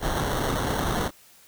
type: noise with sample-and-hold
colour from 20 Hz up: pink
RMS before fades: -26 dBFS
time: 0-1.11 s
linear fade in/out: 50 ms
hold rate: 2450 Hz
effects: white hiss -54 dBFS RMS until 1.47 s